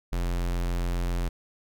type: tone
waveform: square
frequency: 43.65 Hz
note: F1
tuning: in tune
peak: -26 dBFS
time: 0.12-1.29 s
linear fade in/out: 10 ms
effects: none